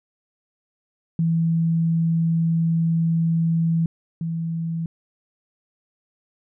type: tone pair in turn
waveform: sine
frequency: 164.9 / 164.9 Hz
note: E3 / E3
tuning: +1 / +1 cents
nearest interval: unison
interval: 0 cents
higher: neither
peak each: -17 / -23 dBFS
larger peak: first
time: 1.19-3.86 / 4.21-4.86 s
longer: first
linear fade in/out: 2 ms
effects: none